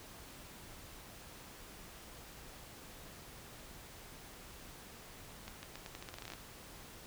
accelerating click train, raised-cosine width 0.2 ms, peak -28 dBFS, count 15, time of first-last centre 5.48-6.336 s, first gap 150 ms, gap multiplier 0.84, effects pink hiss -53 dBFS RMS until 7.06 s

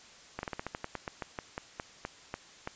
slowing click train, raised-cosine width 0.5 ms, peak -20 dBFS, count 17, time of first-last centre 0.39-2.674 s, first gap 41 ms, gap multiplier 1.15, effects white hiss -54 dBFS RMS until 2.75 s + resampled to 16000 Hz

